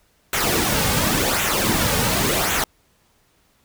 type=noise with flanger; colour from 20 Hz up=pink; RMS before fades=-20 dBFS; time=0.33-2.64 s; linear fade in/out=2 ms; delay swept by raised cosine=0.2 to 3 ms; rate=0.91 Hz; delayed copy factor=-0.6; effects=pink hiss -61 dBFS RMS until 3.64 s